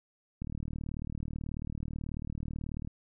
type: click train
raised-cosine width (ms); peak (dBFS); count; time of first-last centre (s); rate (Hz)
5; -25; 95; 0.42-2.874; 38.3
effects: none